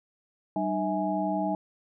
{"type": "tone cluster", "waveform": "sine", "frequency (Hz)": [192.5, 303.7, 650, 831], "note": ["G3", "D#4", "E5", "G#5"], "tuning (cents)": [-31, -42, -24, 1], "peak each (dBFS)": -31, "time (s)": [0.56, 1.55], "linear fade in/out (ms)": 2, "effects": []}